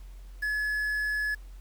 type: tone with quantisation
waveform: triangle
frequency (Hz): 1704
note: G#6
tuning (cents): +44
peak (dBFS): -25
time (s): 0.42-1.35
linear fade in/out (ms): 10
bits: 8
effects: added 45 Hz sine -42 dBFS peak until 1.6 s + pink hiss -61 dBFS RMS until 1.6 s